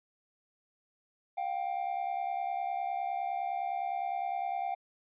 triangle tone pair together, 710.2 / 780 Hz, F5 / G5, +29 / -9 cents, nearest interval major second, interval 162 cents, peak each -33 / -32 dBFS, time 1.37-4.75 s, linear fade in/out 10 ms, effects resampled to 8000 Hz

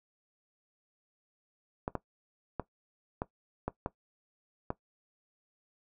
clicks, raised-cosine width 1 ms, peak -18 dBFS, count 7, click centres 1.879 / 1.953 / 2.597 / 3.219 / 3.68 / 3.861 / 4.704 s, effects noise-tail reverb RT60 0.1 s tail -17 dB re dry

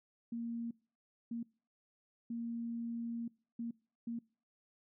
sine tone bursts at uneven times, 233.1 Hz, A#3, in tune, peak -37 dBFS, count 5, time 0.32-0.71 / 1.31-1.43 / 2.3-3.28 / 3.59-3.71 / 4.07-4.19 s, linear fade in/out 5 ms, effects noise-tail reverb RT60 0.4 s tail -24 dB re dry

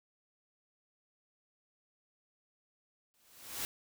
white noise with exponential growth, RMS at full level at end -35 dBFS, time 3.14-3.65 s, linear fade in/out 0 ms, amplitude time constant 110 ms, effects none

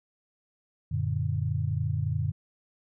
sine chord, Gb augmented, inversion none, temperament equal with one note detuned, 92.5 / 115.67 / 146.83 Hz, Gb2 / Bb2 / D3, 0 / -13 / 0 cents, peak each -30 dBFS, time 0.91-2.32 s, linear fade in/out 10 ms, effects none

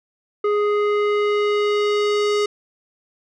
square tone with low-pass filter sweep, 415.3 Hz, G#4, in tune, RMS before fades -19 dBFS, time 0.44-2.46 s, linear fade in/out 5 ms, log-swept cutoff 1400 to 5800 Hz, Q 1.1, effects none

